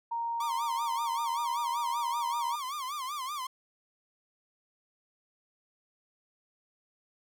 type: tone with pitch glide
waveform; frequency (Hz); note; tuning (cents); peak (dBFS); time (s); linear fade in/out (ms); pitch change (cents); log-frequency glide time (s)
sine; 931 to 945.1; A#5 to A#5; -2 to +24; -30; 0.11-2.56; 10; +26; 1.29-1.44
type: tone with vibrato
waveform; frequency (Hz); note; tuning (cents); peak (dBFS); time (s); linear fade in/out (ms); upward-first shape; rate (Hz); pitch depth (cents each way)
45% pulse; 1108.7; C#6; 0; -34; 0.4-3.47; 5; sine; 5.2; 160
effects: none